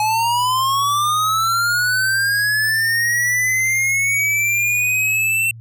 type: linear sweep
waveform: square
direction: up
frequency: 845 to 2703 Hz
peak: -16 dBFS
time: 0-5.51 s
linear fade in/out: 2 ms
effects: added 114 Hz sine -34 dBFS peak until 5.6 s